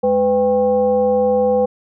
sine tone with frequency modulation, 502 Hz, B4, 28 cents sharp, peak -12 dBFS, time 0.03-1.66 s, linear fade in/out 10 ms, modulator 292 Hz, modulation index 0.67, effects none

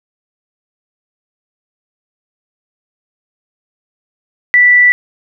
sine tone, 1968 Hz, B6, 7 cents flat, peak -4 dBFS, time 4.54-4.92 s, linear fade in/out 0 ms, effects none

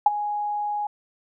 sine tone with ADSR envelope, 830.6 Hz, G#5, in tune, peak -9 dBFS, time 0.06-0.87 s, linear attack 4 ms, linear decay 24 ms, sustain -15 dB, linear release 4 ms, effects none

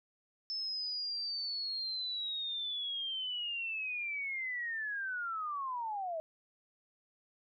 sine linear sweep, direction down, 5274 to 623 Hz, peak -35 dBFS, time 0.5-6.2 s, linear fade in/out 0 ms, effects none

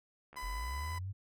click train, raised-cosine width 0.5 ms, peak -39 dBFS, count 47, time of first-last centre 0.33-0.975 s, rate 71.3 Hz
30% pulse tone with vibrato, 1003 Hz, B5, 26 cents sharp, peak -38 dBFS, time 0.36-0.99 s, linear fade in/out 10 ms, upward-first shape sine, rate 19 Hz, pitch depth 14 cents each way
sine linear sweep, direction up, 41.76 to 101.1 Hz, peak -37 dBFS, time 0.42-1.13 s, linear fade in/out 20 ms
effects none

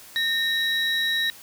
triangle tone pair together, 1827 / 3867 Hz, A#6 / B7, -35 / -37 cents, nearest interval octave + minor second, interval 1298 cents, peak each -22 dBFS, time 0.16-1.3 s, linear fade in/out 0 ms, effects tanh soft clip ceiling -13 dBFS + white hiss -46 dBFS RMS until 1.42 s

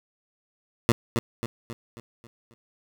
15% pulse tone with echo, 116.54 Hz, A#2, in tune, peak -10 dBFS, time 0.89-0.92 s, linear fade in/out 0 ms, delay 270 ms, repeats 6, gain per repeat -6 dB, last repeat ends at 2.54 s, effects none

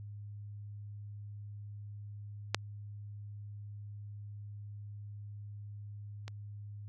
clicks, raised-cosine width 0.2 ms, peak -10 / -27 dBFS, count 2, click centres 2.546 / 6.28 s, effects added 103 Hz sine -43 dBFS peak until 6.88 s

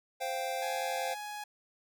square chord, C suspended fourth, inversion none, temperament equal, 523.3 / 698.5 / 784 Hz, C5 / F5 / G5, 0 / 0 / 0 cents, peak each -38 dBFS, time 0.2-1.15 s, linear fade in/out 20 ms
sawtooth tone, 835 Hz, G#5, 9 cents sharp, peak -35 dBFS, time 0.62-1.44 s, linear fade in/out 5 ms
effects none

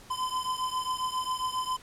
square beating tone pair, 1018 / 1025.4 Hz, C6 / C6, -48 / -35 cents, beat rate 7.4 Hz, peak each -32 / -34 dBFS, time 0.1-1.77 s, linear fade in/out 10 ms, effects pink hiss -52 dBFS RMS until 1.82 s + low-pass 11000 Hz 12 dB/octave

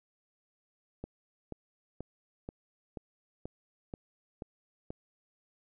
click train, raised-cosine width 2 ms, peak -26 dBFS, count 9, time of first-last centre 1.04-4.905 s, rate 2.07 Hz, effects none

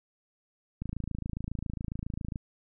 click train, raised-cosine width 5 ms, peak -22 dBFS, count 43, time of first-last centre 0.82-2.358 s, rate 27.3 Hz, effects none

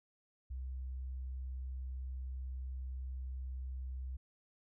sine tone, 64.5 Hz, C2, 24 cents flat, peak -39 dBFS, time 0.5-4.17 s, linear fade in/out 10 ms, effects none

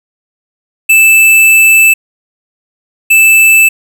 square tone bursts at uneven times, 2637 Hz, E7, in tune, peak -3 dBFS, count 2, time 0.89-1.94 / 3.1-3.69 s, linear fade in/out 10 ms, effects none

